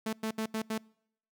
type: tone bursts at uneven times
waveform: sawtooth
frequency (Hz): 220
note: A3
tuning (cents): 0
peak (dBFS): -27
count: 5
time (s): 0.06-0.13 / 0.23-0.31 / 0.38-0.46 / 0.54-0.62 / 0.7-0.78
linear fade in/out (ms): 5
effects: noise-tail reverb RT60 0.7 s tail -26 dB re dry